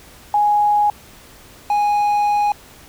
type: tone pair in turn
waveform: sine / triangle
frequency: 830.6 / 827.2 Hz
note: G#5 / G#5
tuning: 0 / -7 cents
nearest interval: unison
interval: 7 cents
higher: first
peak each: -12 dBFS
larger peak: neither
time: 0.34-0.9 / 1.7-2.52 s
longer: second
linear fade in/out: 2 ms
effects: pink hiss -44 dBFS RMS until 2.88 s